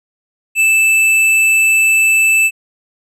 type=tone; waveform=square; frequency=2637 Hz; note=E7; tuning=in tune; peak=-9 dBFS; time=0.55-2.51 s; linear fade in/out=50 ms; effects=low-pass 12000 Hz 12 dB/octave